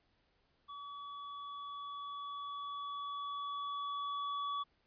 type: tone with level ramp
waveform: square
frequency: 1139 Hz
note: C#6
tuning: 47 cents sharp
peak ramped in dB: -46 to -36 dBFS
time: 0.68-4.64 s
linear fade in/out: 20 ms
effects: pink hiss -75 dBFS RMS until 4.86 s + resampled to 11025 Hz